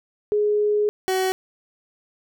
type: tone pair in turn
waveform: sine / 30% pulse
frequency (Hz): 418 / 376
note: G#4 / F#4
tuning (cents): +11 / +28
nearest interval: major second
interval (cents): 183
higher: first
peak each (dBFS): -17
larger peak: neither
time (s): 0.32-0.89 / 1.08-1.32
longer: first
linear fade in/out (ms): 0
effects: none